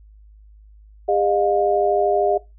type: tone cluster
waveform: sine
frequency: 404 / 616 / 709 Hz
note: G#4 / D#5 / F5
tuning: -48 / -17 / +26 cents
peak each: -20 dBFS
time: 1.08-2.38 s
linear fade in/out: 10 ms
effects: noise-tail reverb RT60 0.2 s tail -19 dB re dry + added 52 Hz sine -44 dBFS peak until 2.58 s